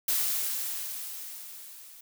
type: noise with level ramp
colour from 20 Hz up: blue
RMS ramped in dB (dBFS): -26 to -50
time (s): 0.08-2.01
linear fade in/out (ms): 5
effects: none